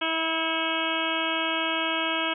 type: harmonic tone with a mistuned harmonic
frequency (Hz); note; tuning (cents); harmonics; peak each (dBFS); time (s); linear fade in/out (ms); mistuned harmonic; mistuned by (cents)
324.3; E4; -28; 1 / 2 / 3 / 4 / 5 / 7 / 8 / 9 / 10; -33 / -33 / -33 / -33 / -33 / -33 / -33 / -33 / -33; 0.01-2.34; 10; 7; -41
effects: none